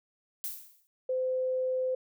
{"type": "noise with exponential decay", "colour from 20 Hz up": "violet", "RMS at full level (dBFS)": -33, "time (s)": [0.44, 0.87], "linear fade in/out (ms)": 0, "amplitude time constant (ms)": 92}
{"type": "tone", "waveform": "sine", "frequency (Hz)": 514, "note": "C5", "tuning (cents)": -31, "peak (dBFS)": -27, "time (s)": [1.09, 1.95], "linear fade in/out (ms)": 5}
{"effects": []}